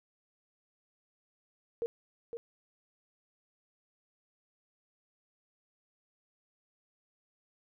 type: tone with echo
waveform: sine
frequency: 466.2 Hz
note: A#4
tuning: in tune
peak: -30 dBFS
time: 1.82-1.86 s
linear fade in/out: 0 ms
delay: 510 ms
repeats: 1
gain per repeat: -7 dB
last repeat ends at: 2.37 s
effects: none